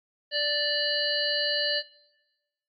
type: harmonic tone with a mistuned harmonic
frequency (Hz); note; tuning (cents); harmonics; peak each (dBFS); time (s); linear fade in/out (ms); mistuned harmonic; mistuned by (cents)
587.3; D5; 0; 1 / 3 / 5 / 7 / 8; -31 / -31 / -31 / -31 / -31; 0.31-1.83; 50; 8; -45
effects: noise-tail reverb RT60 1.0 s tail -19 dB re dry + AAC 48 kbps